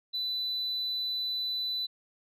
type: tone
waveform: sine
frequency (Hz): 3990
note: B7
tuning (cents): +17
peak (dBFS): -28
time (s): 0.13-1.87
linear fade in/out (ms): 20
effects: tanh soft clip ceiling -27 dBFS